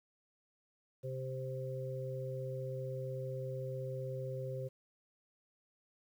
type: harmonic tone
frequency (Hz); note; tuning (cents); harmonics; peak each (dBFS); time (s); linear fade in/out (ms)
130.81; C3; 0; 1 / 3 / 4; -40 / -46 / -42; 1.03-4.69; 20
effects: 11-bit